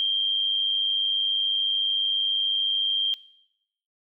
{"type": "tone with amplitude modulation", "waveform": "sine", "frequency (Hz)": 3187, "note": "G7", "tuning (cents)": 28, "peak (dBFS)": -18, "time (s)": [0, 3.14], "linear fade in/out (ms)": 0, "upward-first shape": "sine", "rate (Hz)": 100, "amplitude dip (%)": 75, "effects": ["noise-tail reverb RT60 0.8 s tail -19 dB re dry"]}